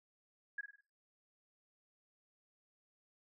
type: tone with echo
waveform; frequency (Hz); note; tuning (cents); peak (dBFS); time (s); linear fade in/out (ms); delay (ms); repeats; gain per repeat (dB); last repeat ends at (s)
sine; 1661.2; G#6; 0; -37; 0.58-0.61; 5; 50; 4; -7; 0.81
effects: noise-tail reverb RT60 0.5 s tail -26 dB re dry